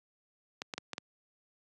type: clicks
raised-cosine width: 0.2 ms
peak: -19 dBFS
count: 5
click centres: 0.619 / 0.738 / 0.78 / 0.933 / 0.981 s
effects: high-pass 150 Hz 12 dB/octave + resampled to 22050 Hz